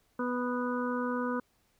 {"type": "harmonic tone", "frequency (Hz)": 246.9, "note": "B3", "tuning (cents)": 0, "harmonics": [1, 2, 4, 5, 6], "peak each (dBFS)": [-32, -35, -38, -39, -40], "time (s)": [0.19, 1.4], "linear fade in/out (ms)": 5, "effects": ["pink hiss -71 dBFS RMS until 1.79 s"]}